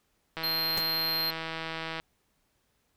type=click train; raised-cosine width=0.3 ms; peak=-19 dBFS; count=265; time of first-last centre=0.37-2 s; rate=162 Hz
type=tone; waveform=square; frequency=4186 Hz; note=C8; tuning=in tune; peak=-28 dBFS; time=0.43-1.31 s; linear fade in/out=10 ms
type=noise with exponential decay; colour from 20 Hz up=pink; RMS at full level=-28 dBFS; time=0.77-0.85 s; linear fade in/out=5 ms; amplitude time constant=16 ms
effects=pink hiss -73 dBFS RMS until 2.96 s